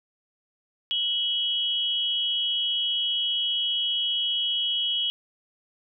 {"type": "tone pair together", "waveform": "sine", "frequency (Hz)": [2960, 3275], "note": ["F#7", "G#7"], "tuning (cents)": [0, -25], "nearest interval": "major second", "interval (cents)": 175, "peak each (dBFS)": -26, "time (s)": [0.91, 5.1], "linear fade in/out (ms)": 0, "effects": []}